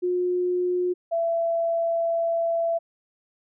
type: tone pair in turn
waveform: sine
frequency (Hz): 359.2 / 669.5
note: F4 / E5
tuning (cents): +49 / +27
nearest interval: major seventh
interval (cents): 1078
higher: second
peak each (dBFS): -21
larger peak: neither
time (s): 0.02-0.94 / 1.11-2.79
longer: second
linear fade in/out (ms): 20
effects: none